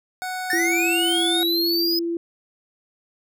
25% pulse tone with pitch glide, 740 to 731.9 Hz, F#5 to F#5, 0 to -19 cents, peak -23 dBFS, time 0.22-1.43 s, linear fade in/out 0 ms, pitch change -19 cents, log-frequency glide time 0.5-1.09 s
square linear sweep, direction up, 1747 to 5070 Hz, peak -21 dBFS, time 0.5-1.99 s, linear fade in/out 2 ms
sine tone, 338.2 Hz, E4, 44 cents sharp, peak -22 dBFS, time 0.53-2.17 s, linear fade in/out 2 ms
effects none

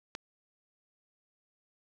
click, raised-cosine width 0.2 ms, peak -20 dBFS, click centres 0.151 s, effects none

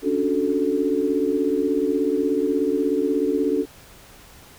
sine chord, D major seventh, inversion third, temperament equal, 277.2 / 293.7 / 370 / 440 Hz, C#4 / D4 / F#4 / A4, 0 / 0 / 0 / 0 cents, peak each -25 / -24 / -25 / -23 dBFS, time 0.02-3.66 s, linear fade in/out 50 ms, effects pink hiss -47 dBFS RMS until 4.58 s

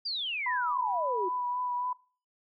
sine exponential sweep, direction down, 4886 to 351.3 Hz, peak -30 dBFS, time 0.05-1.29 s, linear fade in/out 10 ms
sine tone with vibrato, 987.8 Hz, B5, in tune, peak -29 dBFS, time 0.46-1.93 s, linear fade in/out 5 ms, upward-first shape triangle, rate 3.7 Hz, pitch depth 23 cents each way
effects noise-tail reverb RT60 0.4 s tail -22 dB re dry + MP3 48 kbps

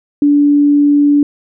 sine tone, 289.5 Hz, D4, 25 cents flat, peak -6 dBFS, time 0.22-1.23 s, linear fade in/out 2 ms, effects none

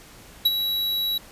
square tone with ADSR envelope, 3900 Hz, B7, 23 cents flat, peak -14 dBFS, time 0.45-1.18 s, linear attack 9 ms, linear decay 34 ms, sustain -9 dB, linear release 4 ms, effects pink hiss -47 dBFS RMS until 1.31 s + resampled to 32000 Hz

